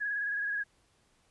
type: tone with vibrato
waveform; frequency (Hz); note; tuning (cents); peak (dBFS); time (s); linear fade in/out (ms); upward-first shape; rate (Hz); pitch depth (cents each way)
sine; 1661.2; G#6; 0; -30; 0-0.64; 20; sine; 19; 41
effects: pink hiss -69 dBFS RMS until 1.3 s + resampled to 24000 Hz